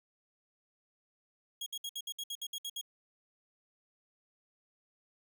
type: tone bursts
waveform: sawtooth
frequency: 3295 Hz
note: G#7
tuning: 14 cents flat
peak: -34 dBFS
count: 11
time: 1.61-2.813 s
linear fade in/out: 5 ms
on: 53 ms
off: 62 ms
effects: none